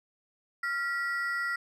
triangle ring-modulated tone, 1661.2 Hz, G#6, in tune, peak -24 dBFS, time 0.63-1.56 s, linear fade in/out 5 ms, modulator 274 Hz, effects none

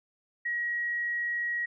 sine tone, 1903 Hz, A#6, 35 cents sharp, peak -28 dBFS, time 0.45-1.66 s, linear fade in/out 10 ms, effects none

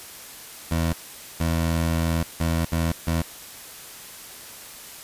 20% pulse tone bursts at uneven times, 82.41 Hz, E2, in tune, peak -16 dBFS, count 5, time 0.71-0.93 / 1.4-2.23 / 2.4-2.65 / 2.72-2.92 / 3.07-3.22 s, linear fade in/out 5 ms, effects white hiss -41 dBFS RMS until 5.03 s + resampled to 32000 Hz

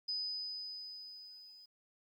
sine tone with level ramp, 4997 Hz, D#8, 7 cents sharp, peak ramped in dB -34 to -55 dBFS, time 0.08-1.66 s, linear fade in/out 10 ms, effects 12-bit

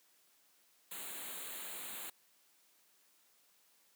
white band-stop noise, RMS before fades -45 dBFS, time 0.91-2.1 s, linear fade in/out 5 ms, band 4300 to 6800 Hz, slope 96 dB/octave, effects white hiss -70 dBFS RMS until 3.95 s + high-pass 200 Hz 12 dB/octave

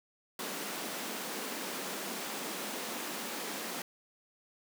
pink high-pass noise, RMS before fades -39 dBFS, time 0.39-3.82 s, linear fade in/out 2 ms, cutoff 190 Hz, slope 48 dB/octave, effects none

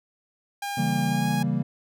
sawtooth tone with pitch glide, 806 to 826.3 Hz, G5 to G#5, +48 to -9 cents, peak -25 dBFS, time 0.62-1.43 s, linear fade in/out 5 ms, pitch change +43 cents, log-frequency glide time 1.05-1.29 s
triangle chord, C# diminished seventh, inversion none, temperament equal, 138.59 / 164.81 / 196 / 233.1 Hz, C#3 / E3 / G3 / Bb3, 0 / 0 / 0 / 0 cents, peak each -26 dBFS, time 0.77-1.63 s, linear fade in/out 10 ms
effects none

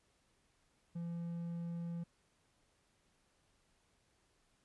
triangle tone, 170 Hz, F3, 46 cents flat, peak -37 dBFS, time 0.95-2.04 s, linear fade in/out 10 ms, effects pink hiss -75 dBFS RMS until 4.64 s + resampled to 24000 Hz

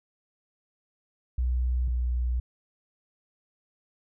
sine tone pair in turn, 62 / 61.11 Hz, B1 / B1, +7 / -18 cents, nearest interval unison, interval 25 cents, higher first, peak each -23 / -24 dBFS, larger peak first, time 1.38-1.88 / 1.88-2.4 s, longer second, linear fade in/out 5 ms, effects none

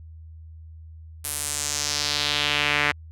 sawtooth tone with band-pass filter sweep, 146.83 Hz, D3, in tune, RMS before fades -25 dBFS, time 1.24-2.92 s, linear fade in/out 10 ms, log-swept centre 11000 to 2000 Hz, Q 2.2, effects added 80 Hz sine -40 dBFS peak until 3.11 s

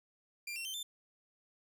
sawtooth tone with pitch steps, 2383 / 2722 / 3108 / 3550 Hz, D7 / F7 / G7 / A7, +25 / -45 / -16 / +15 cents, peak -36 dBFS, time 0.47-0.83 s, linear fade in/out 5 ms, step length 90 ms, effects none

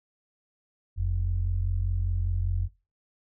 sine tone pair together, 44.39 / 89.4 Hz, F1 / F2, +29 / +41 cents, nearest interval octave, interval 1212 cents, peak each -26 / -26 dBFS, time 0.96-2.69 s, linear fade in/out 50 ms, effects noise-tail reverb RT60 0.3 s tail -21 dB re dry + tanh soft clip ceiling -16 dBFS

